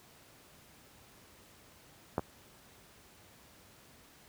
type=clicks; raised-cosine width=1 ms; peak=-15 / -22 dBFS; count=2; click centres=2.181 / 2.194 s; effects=pink hiss -59 dBFS RMS until 4.28 s + high-pass 60 Hz 12 dB/octave